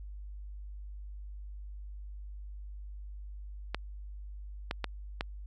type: clicks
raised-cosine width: 0.3 ms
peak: -16 dBFS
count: 4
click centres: 3.746 / 4.711 / 4.843 / 5.209 s
effects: added 50 Hz sine -41 dBFS peak until 5.46 s